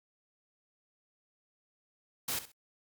white noise with echo, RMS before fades -34 dBFS, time 2.28-2.39 s, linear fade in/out 5 ms, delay 65 ms, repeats 2, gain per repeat -13 dB, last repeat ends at 2.52 s, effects Opus 48 kbps

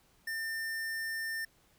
square tone, 1800 Hz, A6, 39 cents sharp, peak -35 dBFS, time 0.27-1.45 s, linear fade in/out 5 ms, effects pink hiss -67 dBFS RMS until 1.78 s

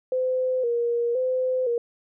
sine tone with vibrato, 492.1 Hz, B4, 6 cents flat, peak -21 dBFS, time 0.12-1.78 s, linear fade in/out 2 ms, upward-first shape square, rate 0.97 Hz, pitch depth 69 cents each way, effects none

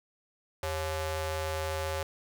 sawtooth ring-modulated tone, 314.9 Hz, D#4, 21 cents sharp, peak -24 dBFS, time 0.63-2.03 s, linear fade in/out 2 ms, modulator 233 Hz, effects none

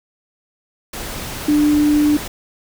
sine tone in noise, 296.9 Hz, D4, 19 cents sharp, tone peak -11 dBFS, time 1.48-2.17 s, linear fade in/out 5 ms, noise pink, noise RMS -28 dBFS, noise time 0.93-2.28 s, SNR +14 dB, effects none

